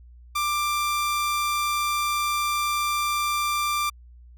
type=tone; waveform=sawtooth; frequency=1183 Hz; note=D6; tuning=12 cents sharp; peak=-19 dBFS; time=0.35-3.9 s; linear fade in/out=10 ms; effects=added 60 Hz sine -45 dBFS peak until 4.37 s